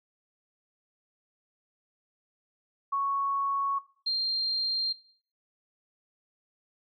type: tone pair in turn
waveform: sine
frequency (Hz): 1108.7 / 4186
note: C#6 / C8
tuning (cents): 0 / 0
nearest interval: octave + major seventh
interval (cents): 2300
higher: second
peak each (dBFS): -25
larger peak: neither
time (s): 2.92-3.79 / 4.06-4.93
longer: neither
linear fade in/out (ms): 10
effects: noise-tail reverb RT60 0.5 s tail -18 dB re dry + MP3 64 kbps